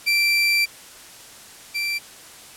30% pulse tone pair in turn, 2349 / 2349 Hz, D7 / D7, 0 / 0 cents, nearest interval unison, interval 0 cents, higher neither, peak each -14 / -20 dBFS, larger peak first, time 0.06-0.66 / 1.74-1.99 s, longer first, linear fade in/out 20 ms, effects white hiss -43 dBFS RMS until 2.56 s + low-pass 11000 Hz 12 dB/octave

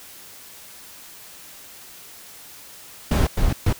brown noise bursts at uneven times, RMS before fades -18 dBFS, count 3, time 3.11-3.27 / 3.37-3.53 / 3.66-3.73 s, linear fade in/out 5 ms, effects white hiss -43 dBFS RMS until 3.79 s

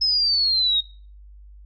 sine exponential sweep, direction down, 5200 to 3729 Hz, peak -17 dBFS, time 0.01-0.81 s, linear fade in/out 10 ms, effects noise-tail reverb RT60 0.4 s tail -21 dB re dry + added 50 Hz sine -42 dBFS peak until 1.65 s

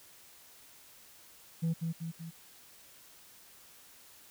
sine tone with echo, 164.81 Hz, E3, in tune, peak -25 dBFS, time 1.62-1.74 s, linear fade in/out 20 ms, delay 190 ms, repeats 3, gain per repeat -5 dB, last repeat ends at 2.31 s, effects tanh soft clip ceiling -27 dBFS + white hiss -57 dBFS RMS until 4.3 s

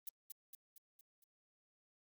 violet noise with echo, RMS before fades -44 dBFS, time 0.07-0.09 s, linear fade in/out 2 ms, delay 230 ms, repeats 5, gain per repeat -5 dB, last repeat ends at 1.24 s, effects Opus 32 kbps

